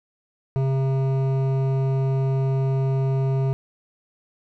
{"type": "tone with hard clipping", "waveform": "sine", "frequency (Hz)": 134, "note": "C3", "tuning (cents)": 42, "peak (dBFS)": -21, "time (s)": [0.56, 3.53], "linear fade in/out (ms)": 0, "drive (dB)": 12, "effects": []}